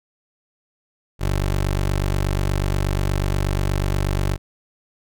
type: tone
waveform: 20% pulse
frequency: 48.32 Hz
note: G1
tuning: 24 cents flat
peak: -14 dBFS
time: 1.19-4.38 s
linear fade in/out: 50 ms
effects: none